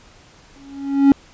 triangle tone with exponential growth, 277.2 Hz, C#4, in tune, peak -3 dBFS, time 0.56-1.12 s, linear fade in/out 1 ms, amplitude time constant 120 ms, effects pink hiss -48 dBFS RMS until 1.33 s + resampled to 16000 Hz

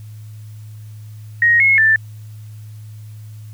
sine tone with pitch steps, 1877 / 2171 / 1771 Hz, A#6 / C#7 / A6, +11 / -37 / +11 cents, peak -9 dBFS, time 1.42-1.96 s, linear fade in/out 2 ms, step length 180 ms, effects added 107 Hz sine -32 dBFS peak until 3.53 s + white hiss -53 dBFS RMS until 3.53 s

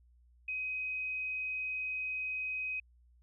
sine tone, 2521 Hz, D#7, 22 cents sharp, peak -34 dBFS, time 0.48-2.8 s, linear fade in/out 5 ms, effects added 60 Hz sine -61 dBFS peak until 3.22 s

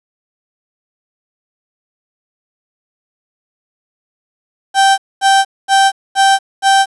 35% pulse tone bursts, 781 Hz, G5, 7 cents flat, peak -5 dBFS, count 5, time 4.74-6.86 s, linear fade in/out 50 ms, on 240 ms, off 230 ms, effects resampled to 24000 Hz + 7-bit

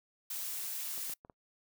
blue noise, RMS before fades -39 dBFS, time 0.3-1.14 s, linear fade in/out 5 ms
clicks, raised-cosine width 1 ms, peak -37 dBFS, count 4, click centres 0.979 / 1.098 / 1.249 / 1.298 s
effects noise-tail reverb RT60 0.1 s tail -25 dB re dry

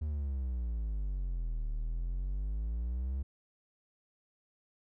triangle exponential two-way sweep, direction down then up, 77.78 to 37.12 to 68.5 Hz, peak -30 dBFS, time 0.01-3.23 s, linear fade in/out 10 ms, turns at 1.7 s, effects none

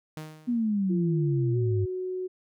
sawtooth tone with exponential decay, 155.56 Hz, D#3, in tune, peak -30 dBFS, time 0.17-0.77 s, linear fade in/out 0 ms, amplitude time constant 130 ms
sine exponential sweep, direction down, 248.1 to 98 Hz, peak -23 dBFS, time 0.47-1.86 s, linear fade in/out 20 ms
sine tone with pitch glide, 342.6 to 369.3 Hz, F4 to F#4, -33 to -3 cents, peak -29 dBFS, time 0.89-2.28 s, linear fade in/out 20 ms, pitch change +130 cents, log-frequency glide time 1.52-1.57 s
effects none

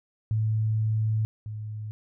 sine tone pair in turn, 109.3 / 107.24 Hz, A2 / A2, -11 / -44 cents, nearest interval unison, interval 33 cents, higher first, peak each -22 / -32 dBFS, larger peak first, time 0.31-1.25 / 1.46-1.91 s, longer first, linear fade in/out 0 ms, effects none

